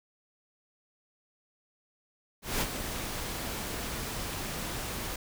pink noise with ADSR envelope, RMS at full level -28 dBFS, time 2.42-5.16 s, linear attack 190 ms, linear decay 50 ms, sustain -8 dB, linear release 4 ms, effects none

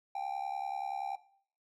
triangle tone with amplitude modulation, 788 Hz, G5, 9 cents sharp, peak -29 dBFS, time 0.15-1.16 s, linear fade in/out 5 ms, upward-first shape sine, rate 70.4 Hz, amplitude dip 80%, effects noise-tail reverb RT60 0.6 s tail -19 dB re dry

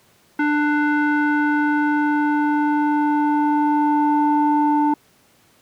square tone with low-pass filter sweep, 296.5 Hz, D4, 17 cents sharp, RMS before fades -18 dBFS, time 0.39-4.94 s, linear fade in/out 5 ms, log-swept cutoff 1700 to 840 Hz, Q 3.2, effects pink hiss -56 dBFS RMS until 5.61 s + high-pass 100 Hz 12 dB/octave

